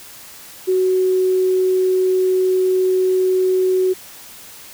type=tone; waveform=sine; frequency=372.1 Hz; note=F#4; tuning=10 cents sharp; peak=-13 dBFS; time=0.67-3.94 s; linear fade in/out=20 ms; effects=white hiss -39 dBFS RMS until 4.73 s